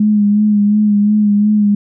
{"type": "tone with vibrato", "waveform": "sine", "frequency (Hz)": 208.3, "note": "G#3", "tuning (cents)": 5, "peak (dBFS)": -8, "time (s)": [0, 1.75], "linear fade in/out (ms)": 5, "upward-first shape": "sine", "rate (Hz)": 2.8, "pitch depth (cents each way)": 34, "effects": []}